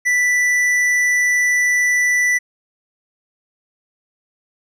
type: tone with tanh clipping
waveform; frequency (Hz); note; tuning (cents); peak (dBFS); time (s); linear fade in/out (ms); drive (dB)
triangle; 1975.5; B6; 0; -15; 0.05-2.39; 20; 14
effects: none